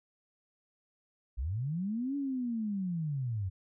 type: linear two-way sweep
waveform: sine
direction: up then down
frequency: 51.91 to 286.3 to 88.9 Hz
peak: -31 dBFS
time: 1.37-3.5 s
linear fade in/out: 20 ms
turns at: 2.16 s
effects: none